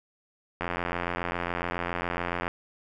click train, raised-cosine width 0.5 ms, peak -14 dBFS, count 164, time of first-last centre 0.61-2.479 s, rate 87.2 Hz, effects none

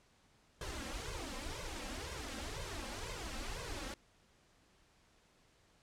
pink noise with flanger, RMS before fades -43 dBFS, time 0.61-3.94 s, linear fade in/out 2 ms, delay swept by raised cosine 1.9 to 3.8 ms, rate 2 Hz, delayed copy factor +0.95, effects pink hiss -69 dBFS RMS until 5.82 s + low-pass 8000 Hz 12 dB/octave

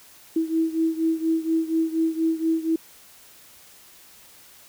sine beating tone pair, 323 / 327.2 Hz, E4 / E4, -35 / -13 cents, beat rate 4.2 Hz, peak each -22 / -25 dBFS, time 0.36-2.76 s, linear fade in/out 5 ms, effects white hiss -50 dBFS RMS until 4.68 s

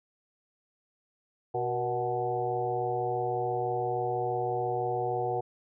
harmonic tone with a mistuned harmonic, 123.47 Hz, B2, in tune, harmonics 1 / 3 / 4 / 5 / 6 / 7, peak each -38 / -34 / -33 / -42 / -31 / -40 dBFS, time 1.54-5.41 s, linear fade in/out 10 ms, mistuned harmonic 4, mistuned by -62 cents, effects none

